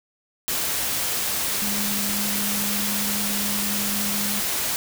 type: tone in noise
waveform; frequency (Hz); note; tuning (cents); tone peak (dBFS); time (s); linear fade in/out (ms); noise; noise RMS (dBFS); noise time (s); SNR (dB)
sine; 204.7; G#3; -25; -29; 1.62-4.4; 0; white; -25; 0.48-4.76; -7
effects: none